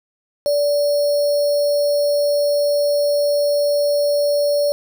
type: tone with sample-and-hold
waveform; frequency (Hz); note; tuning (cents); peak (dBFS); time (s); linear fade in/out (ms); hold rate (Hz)
sine; 579; D5; -25; -14; 0.46-4.72; 0; 4900
effects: none